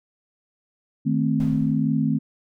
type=chord; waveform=sine; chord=A diminished; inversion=second; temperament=equal; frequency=155.56 / 220 / 261.6 Hz; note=Eb3 / A3 / C4; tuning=0 / 0 / 0 cents; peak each=-23 dBFS; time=1.05-2.19 s; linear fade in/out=20 ms
type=noise with exponential decay; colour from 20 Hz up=brown; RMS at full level=-32 dBFS; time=1.4-2.09 s; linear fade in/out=1 ms; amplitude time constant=150 ms
effects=none